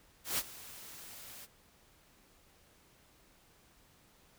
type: noise with ADSR envelope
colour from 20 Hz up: white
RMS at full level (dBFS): -32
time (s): 0.24-1.47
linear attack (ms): 140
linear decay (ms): 44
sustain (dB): -18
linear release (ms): 32
effects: pink hiss -65 dBFS RMS until 4.38 s